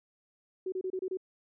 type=tone bursts; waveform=sine; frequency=373.8 Hz; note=F#4; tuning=18 cents sharp; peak=-31 dBFS; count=6; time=0.66-1.172 s; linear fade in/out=5 ms; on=62 ms; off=28 ms; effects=none